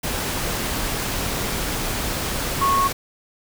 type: tone in noise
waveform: sine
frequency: 1100 Hz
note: C#6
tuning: 14 cents flat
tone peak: -16 dBFS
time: 2.61-2.88 s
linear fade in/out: 10 ms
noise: pink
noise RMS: -25 dBFS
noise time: 0.03-2.93 s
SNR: +6 dB
effects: none